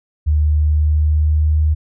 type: tone with pitch glide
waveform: sine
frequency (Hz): 75.6 to 76.92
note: D#2 to D#2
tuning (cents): -49 to -19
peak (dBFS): -11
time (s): 0.26-1.75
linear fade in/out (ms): 20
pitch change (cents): +30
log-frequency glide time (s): 0.55-1.6
effects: none